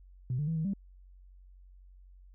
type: tone with pitch steps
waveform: sine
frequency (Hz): 125.6 / 148.7 / 162.8 / 159 / 196.9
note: B2 / D3 / E3 / D#3 / G3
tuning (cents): +30 / +22 / -21 / +38 / +8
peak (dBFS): -28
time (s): 0.3-0.735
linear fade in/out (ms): 2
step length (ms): 87
effects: tanh soft clip ceiling -24 dBFS + added 46 Hz sine -52 dBFS peak until 2.34 s